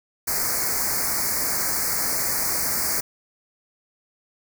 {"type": "band-stop noise", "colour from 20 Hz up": "white", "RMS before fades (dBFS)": -24, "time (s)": [0.27, 3.01], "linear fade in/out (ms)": 10, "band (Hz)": [2300, 4400], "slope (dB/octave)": 96, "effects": []}